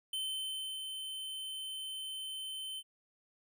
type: tone with ADSR envelope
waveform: square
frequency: 3076 Hz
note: G7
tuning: 33 cents flat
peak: -35 dBFS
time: 0.13-2.83 s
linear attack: 4 ms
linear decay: 670 ms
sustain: -5 dB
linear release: 48 ms
effects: none